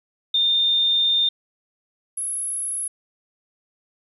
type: tone pair in turn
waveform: sine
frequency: 3622 / 10766 Hz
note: A7 / E9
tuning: +49 / +35 cents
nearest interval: octave + perfect fifth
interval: 1886 cents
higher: second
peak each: -16 / -24 dBFS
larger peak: first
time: 0.34-1.29 / 2.17-2.88 s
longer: first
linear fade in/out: 5 ms
effects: 9-bit